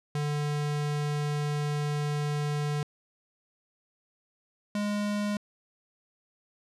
square tone pair in turn, 147.5 / 206.6 Hz, D3 / G#3, +8 / -9 cents, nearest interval tritone, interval 583 cents, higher second, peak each -28 dBFS, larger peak neither, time 0.15-2.83 / 4.75-5.37 s, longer first, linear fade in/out 2 ms, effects low-pass 9000 Hz 12 dB/octave

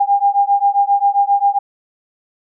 sine beating tone pair, 800 / 807.5 Hz, G5 / G#5, +35 / -49 cents, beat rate 7.5 Hz, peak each -14 dBFS, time 0-1.59 s, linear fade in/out 10 ms, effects none

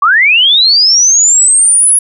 sine linear sweep, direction up, 1091 to 10548 Hz, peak -4 dBFS, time 0.02-1.99 s, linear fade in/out 5 ms, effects none

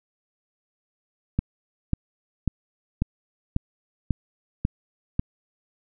click train, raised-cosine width 5 ms, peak -9 dBFS, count 8, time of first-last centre 1.39-5.194 s, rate 1.84 Hz, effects none

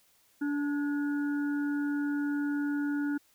harmonic tone with a mistuned harmonic, 289.3 Hz, D4, 26 cents flat, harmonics 1 / 3 / 5 / 6, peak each -28 / -48 / -40 / -51 dBFS, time 0.41-3.18 s, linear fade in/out 10 ms, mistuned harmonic 6, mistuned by -53 cents, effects white hiss -66 dBFS RMS until 3.34 s

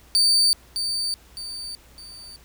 35% pulse tone with echo, 4598 Hz, D8, 37 cents flat, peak -14 dBFS, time 0.15-0.53 s, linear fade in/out 0 ms, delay 610 ms, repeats 3, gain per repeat -8 dB, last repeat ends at 2.36 s, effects added 60 Hz sine -53 dBFS peak until 2.44 s + pink hiss -53 dBFS RMS until 2.44 s

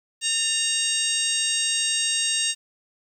harmonic tone with a mistuned harmonic, 932.3 Hz, A#5, in tune, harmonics 2 / 3 / 4 / 5 / 6 / 7 / 8 / 9, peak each -35 / -27 / -28 / -33 / -32 / -32 / -34 / -26 dBFS, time 0.21-2.55 s, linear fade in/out 50 ms, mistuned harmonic 2, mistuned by -60 cents, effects 9-bit

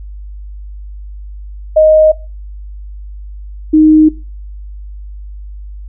sine tone pair in turn, 623 / 310.2 Hz, D#5 / D#4, +2 / -5 cents, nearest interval octave, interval 1207 cents, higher first, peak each -3 dBFS, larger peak neither, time 1.76-2.12 / 3.73-4.09 s, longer neither, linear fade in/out 10 ms, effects noise-tail reverb RT60 0.3 s tail -19 dB re dry + added 50 Hz sine -25 dBFS peak until 5.88 s

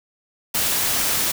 white noise, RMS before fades -21 dBFS, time 0.54-1.32 s, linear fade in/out 10 ms, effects none

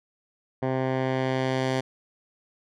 10% pulse tone with low-pass filter sweep, 130.81 Hz, C3, in tune, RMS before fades -26 dBFS, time 0.62-1.81 s, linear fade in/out 10 ms, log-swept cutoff 1300 to 6300 Hz, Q 0.71, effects none

